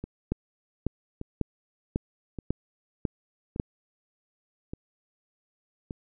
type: two click trains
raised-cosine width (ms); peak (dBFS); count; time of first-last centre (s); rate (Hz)
3; -22 / -13; 6 / 7; 0.04-5.909 / 0.32-3.599; 0.852 / 1.83
effects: none